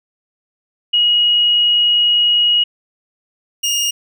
sine / 25% pulse tone pair in turn, 2895 / 2844 Hz, F#7 / F7, -38 / +31 cents, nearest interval unison, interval 31 cents, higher first, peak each -10 / -11 dBFS, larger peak first, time 0.93-2.64 / 3.63-3.91 s, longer first, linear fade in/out 10 ms, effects none

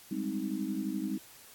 sine chord, Ab major seventh, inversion third, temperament equal with one note detuned, 196 / 207.7 / 261.6 / 313.1 Hz, G3 / Ab3 / C4 / Eb4, 0 / 0 / 0 / +11 cents, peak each -37 / -38 / -37 / -36 dBFS, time 0.11-1.18 s, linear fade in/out 5 ms, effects white hiss -54 dBFS RMS until 1.54 s + AAC 64 kbps

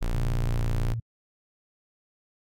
square tone, 29.14 Hz, A#0, in tune, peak -25 dBFS, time 0.01-0.94 s, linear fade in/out 10 ms
sine tone with pitch glide, 122.2 to 114.68 Hz, B2 to A#2, -18 to -28 cents, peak -28 dBFS, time 0.14-1 s, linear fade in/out 5 ms, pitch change -110 cents, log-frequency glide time 0.41-0.63 s
effects AAC 64 kbps

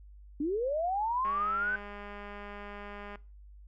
sine linear sweep, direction up, 275.6 to 1539 Hz, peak -28 dBFS, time 0.4-1.76 s, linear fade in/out 5 ms
click train, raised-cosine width 0.5 ms, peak -30 dBFS, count 390, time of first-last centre 1.25-3.157 s, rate 204 Hz
effects noise-tail reverb RT60 0.3 s tail -20 dB re dry + added 50 Hz sine -49 dBFS peak until 3.67 s

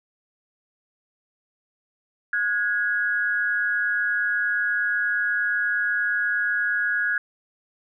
sine tone pair together, 1451.6 / 1660 Hz, F#6 / G#6, -34 / -1 cents, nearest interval major second, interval 233 cents, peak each -24 / -23 dBFS, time 2.33-7.18 s, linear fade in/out 2 ms, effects none

